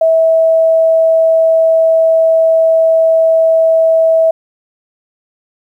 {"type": "tone", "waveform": "sine", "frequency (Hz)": 650, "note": "E5", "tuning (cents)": -24, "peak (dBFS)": -6, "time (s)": [0.01, 4.31], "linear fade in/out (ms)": 5, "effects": ["8-bit"]}